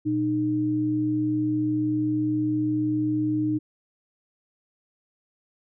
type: tone pair together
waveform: sine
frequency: 121.5 / 306.5 Hz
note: B2 / D#4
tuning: -28 / -26 cents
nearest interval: octave + major third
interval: 1602 cents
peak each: -30 / -22 dBFS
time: 0.05-3.59 s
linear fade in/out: 20 ms
effects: none